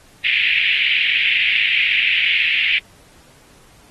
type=band-pass noise; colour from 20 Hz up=white; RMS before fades=-17 dBFS; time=0.24-2.79 s; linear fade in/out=10 ms; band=2100 to 2900 Hz; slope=48 dB/octave; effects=pink hiss -50 dBFS RMS until 3.9 s + AAC 32 kbps